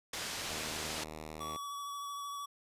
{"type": "low-pass noise", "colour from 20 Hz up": "white", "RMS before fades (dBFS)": -40, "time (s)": [0.13, 1.04], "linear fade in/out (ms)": 5, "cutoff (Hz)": 6200, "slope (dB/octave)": 12}
{"type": "tone", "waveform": "5% pulse", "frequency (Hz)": 77.78, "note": "D#2", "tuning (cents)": 0, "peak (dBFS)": -32, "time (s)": [0.48, 1.57], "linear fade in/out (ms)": 10}
{"type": "tone with vibrato", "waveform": "square", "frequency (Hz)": 1138, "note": "C#6", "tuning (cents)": 45, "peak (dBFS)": -40, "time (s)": [1.4, 2.46], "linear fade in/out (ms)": 10, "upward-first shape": "triangle", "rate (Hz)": 13, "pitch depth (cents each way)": 18}
{"effects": ["resampled to 32000 Hz"]}